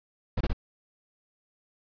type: noise bursts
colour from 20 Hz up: brown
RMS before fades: -26 dBFS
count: 3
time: 0.37-0.531 s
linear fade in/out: 5 ms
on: 37 ms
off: 25 ms
effects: resampled to 11025 Hz